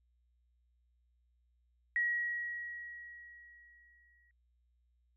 sine tone with exponential decay, 1908 Hz, A#6, 40 cents sharp, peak -28 dBFS, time 1.96-4.31 s, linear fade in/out 1 ms, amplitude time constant 510 ms, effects added 60 Hz sine -70 dBFS peak until 5.16 s

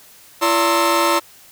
40% pulse tone cluster, 338 / 575 / 911 / 1061 / 1307 Hz, E4 / D5 / A#5 / C6 / E6, +43 / -37 / -40 / +24 / -15 cents, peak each -20 dBFS, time 0.41-1.2 s, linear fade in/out 20 ms, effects white hiss -46 dBFS RMS until 1.51 s

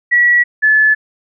sine tone pair in turn, 1933 / 1728.1 Hz, B6 / A6, -38 / -32 cents, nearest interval major second, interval 194 cents, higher first, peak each -7 dBFS, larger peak neither, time 0.11-0.44 / 0.62-0.95 s, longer neither, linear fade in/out 20 ms, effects none

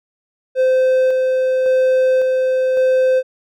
triangle tone with tremolo, 517 Hz, C5, 21 cents flat, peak -9 dBFS, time 0.55-3.23 s, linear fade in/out 50 ms, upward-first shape square, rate 0.9 Hz, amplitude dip 25%, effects none

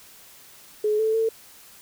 sine tone with pitch steps, 424.2 / 439.4 / 447.9 Hz, G#4 / A4 / A4, +37 / -2 / +31 cents, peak -19 dBFS, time 0.84-1.29 s, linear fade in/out 5 ms, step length 150 ms, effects white hiss -49 dBFS RMS until 1.81 s

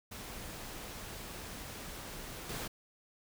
pink noise with level steps, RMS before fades -45 / -40 dBFS, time 0.11-2.68 s, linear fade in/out 10 ms, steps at 2.49 s, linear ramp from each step 5 ms, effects none

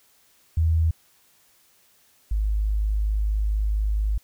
sine tone pair in turn, 80.9 / 52.17 Hz, E2 / G#1, -32 / +9 cents, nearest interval minor sixth, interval 759 cents, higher first, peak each -17 / -20 dBFS, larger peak first, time 0.57-0.91 / 2.31-4.18 s, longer second, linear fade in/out 5 ms, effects white hiss -60 dBFS RMS until 4.23 s

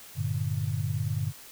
sine chord, G minor, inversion none, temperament equal, 98 / 116.54 / 146.83 Hz, G2 / Bb2 / D3, 0 / 0 / 0 cents, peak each -31 dBFS, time 0.15-1.33 s, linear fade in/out 50 ms, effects white hiss -48 dBFS RMS until 1.51 s

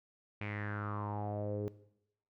sawtooth tone with low-pass filter sweep, 103.83 Hz, G#2, in tune, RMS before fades -39 dBFS, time 0.41-1.68 s, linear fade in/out 0 ms, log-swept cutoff 2400 to 420 Hz, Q 6.2, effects noise-tail reverb RT60 0.8 s tail -18 dB re dry

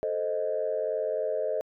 sine chord, A diminished, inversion none, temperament equal, 440 / 523.3 / 622.3 Hz, A4 / C5 / Eb5, 0 / 0 / 0 cents, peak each -31 / -31 / -29 dBFS, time 0.03-1.61 s, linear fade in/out 0 ms, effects tanh soft clip ceiling -18 dBFS

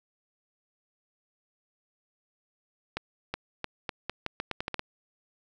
accelerating click train, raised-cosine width 0.3 ms, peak -15 dBFS, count 12, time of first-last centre 2.97-4.794 s, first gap 370 ms, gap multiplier 0.82, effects none

